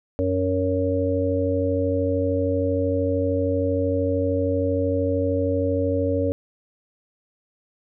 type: harmonic tone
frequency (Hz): 93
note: F#2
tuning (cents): +9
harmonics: 1 / 3 / 5 / 6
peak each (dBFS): -25 / -25 / -25 / -25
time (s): 0.19-6.32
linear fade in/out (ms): 0
effects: none